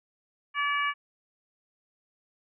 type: harmonic tone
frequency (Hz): 575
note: D5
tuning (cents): -37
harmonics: 2 / 3 / 4 / 5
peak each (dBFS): -28 / -31 / -31 / -36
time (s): 0.54-0.94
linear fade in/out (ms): 50
effects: none